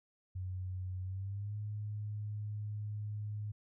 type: tone with pitch glide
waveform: sine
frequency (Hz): 92.5 to 105.03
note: F#2 to G#2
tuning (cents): 0 to +20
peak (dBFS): -37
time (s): 0.35-3.52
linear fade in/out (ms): 10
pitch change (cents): +220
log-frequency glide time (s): 1.02-1.56
effects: none